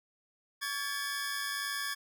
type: tone cluster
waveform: sawtooth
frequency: 1130 / 1625 / 1727 / 5080 Hz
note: C#6 / G#6 / A6 / D#8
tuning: +33 / -38 / -33 / +35 cents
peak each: -37 / -36 / -34 / -38 dBFS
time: 0.61-1.95 s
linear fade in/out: 20 ms
effects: none